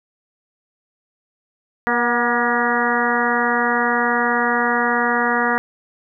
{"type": "harmonic tone with a mistuned harmonic", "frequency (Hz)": 238.8, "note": "A#3", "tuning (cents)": 42, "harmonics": [1, 2, 3, 4, 5, 6, 7, 8], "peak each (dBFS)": [-24, -24, -24, -24, -24, -24, -24, -24], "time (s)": [1.87, 5.58], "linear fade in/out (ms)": 0, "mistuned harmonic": 3, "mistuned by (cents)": 35, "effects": []}